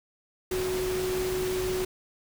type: tone in noise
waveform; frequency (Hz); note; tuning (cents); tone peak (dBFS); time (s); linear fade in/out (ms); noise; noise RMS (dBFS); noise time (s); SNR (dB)
sine; 370; F#4; 0; -27; 0.51-1.85; 5; pink; -35; 0.51-1.85; +5
effects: none